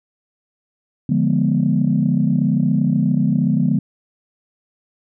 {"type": "chord", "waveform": "sine", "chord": "D diminished seventh", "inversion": "none", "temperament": "equal with one note detuned", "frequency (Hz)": [146.83, 174.61, 207.7, 244.7], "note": ["D3", "F3", "Ab3", "Cb4"], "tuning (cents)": [0, 0, 0, -16], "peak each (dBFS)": -19, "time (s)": [1.09, 3.79], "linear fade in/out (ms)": 5, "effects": ["tanh soft clip ceiling -5 dBFS"]}